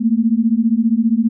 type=beating tone pair; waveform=sine; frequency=219.9 / 234.9 Hz; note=A3 / A#3; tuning=-1 / +13 cents; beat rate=15 Hz; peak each=-15 dBFS; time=0-1.29 s; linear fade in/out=20 ms; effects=none